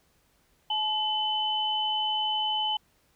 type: tone pair together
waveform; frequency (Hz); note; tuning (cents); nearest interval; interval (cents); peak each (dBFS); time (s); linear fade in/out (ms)
sine; 858 / 3024; A5 / F#7; -44 / +37; octave + minor seventh; 2181; -29 / -27; 0.7-2.77; 5
effects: pink hiss -67 dBFS RMS until 3.15 s